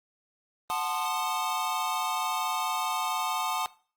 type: chord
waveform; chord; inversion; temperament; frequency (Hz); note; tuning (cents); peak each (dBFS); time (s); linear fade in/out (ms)
square; F# diminished seventh; none; equal with one note detuned; 740 / 880 / 1046.5 / 1225.2; F#5 / A5 / C6 / Eb6; 0 / 0 / 0 / -27; -35 / -33 / -35 / -34; 0.7-3.66; 0
effects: noise-tail reverb RT60 0.4 s tail -19 dB re dry + Opus 32 kbps